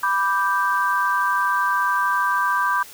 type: chord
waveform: sine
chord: G major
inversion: first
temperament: equal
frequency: 987.8 / 1174.7 / 1568 Hz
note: B5 / D6 / G6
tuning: 0 / 0 / 0 cents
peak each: -22 dBFS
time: 0.03-2.83 s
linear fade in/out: 5 ms
effects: white hiss -42 dBFS RMS until 2.93 s